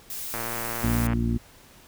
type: noise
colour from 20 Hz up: blue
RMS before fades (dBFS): -34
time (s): 0.1-1.07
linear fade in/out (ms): 2
type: click train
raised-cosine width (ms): 0.5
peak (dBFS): -17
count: 93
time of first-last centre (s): 0.34-1.133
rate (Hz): 116
type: harmonic tone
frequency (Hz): 58.2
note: A#1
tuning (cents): -2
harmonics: 1 / 2 / 3 / 4 / 5 / 6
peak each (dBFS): -27 / -27 / -37 / -26 / -36 / -36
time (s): 0.83-1.38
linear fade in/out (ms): 10
effects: pink hiss -52 dBFS RMS until 1.87 s